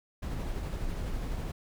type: noise with tremolo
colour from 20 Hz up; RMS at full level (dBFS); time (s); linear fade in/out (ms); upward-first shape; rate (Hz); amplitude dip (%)
brown; -33; 0.22-1.52; 10; sine; 12; 25
effects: none